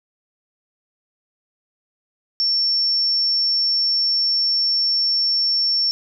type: tone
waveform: sine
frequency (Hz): 5440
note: F8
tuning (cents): -46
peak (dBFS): -16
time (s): 2.4-5.91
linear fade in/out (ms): 0
effects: none